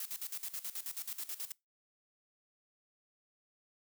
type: noise with tremolo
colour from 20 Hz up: blue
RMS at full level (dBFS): -40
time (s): 0-1.52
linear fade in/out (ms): 2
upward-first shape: square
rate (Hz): 9.3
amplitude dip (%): 80
effects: noise-tail reverb RT60 0.2 s tail -23 dB re dry